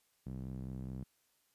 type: tone with band-pass filter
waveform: sawtooth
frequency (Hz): 64.7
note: C2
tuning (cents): -19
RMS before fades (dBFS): -43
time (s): 0.26-1.04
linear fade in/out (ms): 5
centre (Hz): 170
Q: 1.8
effects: white hiss -75 dBFS RMS until 1.54 s + resampled to 32000 Hz